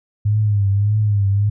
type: tone with vibrato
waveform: sine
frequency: 102.8 Hz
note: G#2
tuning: 17 cents flat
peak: -13 dBFS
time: 0.25-1.5 s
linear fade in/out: 10 ms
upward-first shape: triangle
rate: 1.7 Hz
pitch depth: 86 cents each way
effects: none